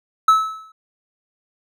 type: tone with exponential decay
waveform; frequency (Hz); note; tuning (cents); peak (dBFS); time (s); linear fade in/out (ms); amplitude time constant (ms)
triangle; 1300; E6; -24; -5; 0.28-0.72; 5; 95
effects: none